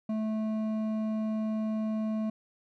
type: tone with hard clipping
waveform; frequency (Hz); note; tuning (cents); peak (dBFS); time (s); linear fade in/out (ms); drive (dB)
sine; 217.7; A3; -18; -30; 0.09-2.3; 5; 8
effects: none